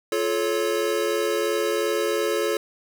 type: chord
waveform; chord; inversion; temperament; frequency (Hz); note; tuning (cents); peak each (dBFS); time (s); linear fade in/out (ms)
square; F augmented; none; equal with one note detuned; 349.2 / 432.2 / 554.4; F4 / A4 / C#5; 0 / -31 / 0; -28 / -25 / -28; 0.12-2.57; 2
effects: none